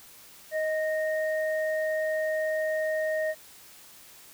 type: tone pair together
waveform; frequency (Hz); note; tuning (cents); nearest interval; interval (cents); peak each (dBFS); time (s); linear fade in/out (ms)
sine; 626 / 1854.9; D#5 / A#6; +10 / -9; octave + perfect fifth; 1881; -26 / -33; 0.51-3.35; 50
effects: white hiss -51 dBFS RMS until 4.33 s